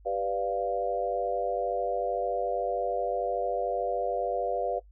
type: chord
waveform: sine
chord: G dominant seventh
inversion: none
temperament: equal with one note detuned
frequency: 392 / 493.9 / 587.3 / 696.4 Hz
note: G4 / B4 / D5 / F5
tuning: 0 / 0 / 0 / -5 cents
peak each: -36 / -31 / -32 / -31 dBFS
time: 0.05-4.8 s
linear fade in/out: 20 ms
effects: noise-tail reverb RT60 0.1 s tail -19 dB re dry + added 50 Hz sine -51 dBFS peak until 4.91 s